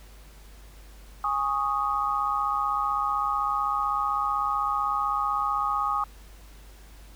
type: chord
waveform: sine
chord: Ab suspended fourth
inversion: none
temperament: equal with one note detuned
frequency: 824.4 / 1108.7 / 1244.5 Hz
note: Ab5 / Db6 / Eb6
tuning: -13 / 0 / 0 cents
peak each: -30 / -29 / -26 dBFS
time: 1.24-6.04 s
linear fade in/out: 2 ms
effects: added 50 Hz sine -46 dBFS peak until 7.15 s + pink hiss -54 dBFS RMS until 7.15 s